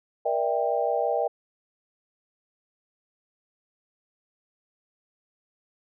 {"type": "chord", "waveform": "sine", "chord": "E half-diminished seventh", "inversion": "second", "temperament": "just", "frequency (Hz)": [474.7, 593.3, 659.3, 791.1], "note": ["Bb4", "D5", "E5", "G5"], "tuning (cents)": [31, 18, 0, 16], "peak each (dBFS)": -28, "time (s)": [0.25, 1.28], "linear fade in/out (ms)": 10, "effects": []}